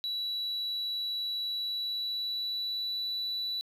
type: tone with pitch glide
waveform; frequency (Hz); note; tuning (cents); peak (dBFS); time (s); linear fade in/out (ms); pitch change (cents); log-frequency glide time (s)
sine; 3928 to 3955; B7 to B7; -10 to +2; -29; 0.04-3.61; 0; +12; 1.52-3.04
effects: tanh soft clip ceiling -29 dBFS + 11-bit